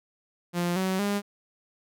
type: tone with pitch steps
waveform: sawtooth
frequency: 174.61 / 188.23 / 202.9 Hz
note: F3 / F#3 / G#3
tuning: 0 / +30 / -40 cents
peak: -21 dBFS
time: 0.53-1.22 s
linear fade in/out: 50 ms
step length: 230 ms
effects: none